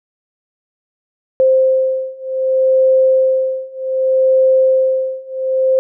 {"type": "beating tone pair", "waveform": "sine", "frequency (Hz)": [523.3, 523.95], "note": ["C5", "C5"], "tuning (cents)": [0, 2], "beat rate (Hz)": 0.65, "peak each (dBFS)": [-14, -13], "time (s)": [1.4, 5.79], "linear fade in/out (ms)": 0, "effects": []}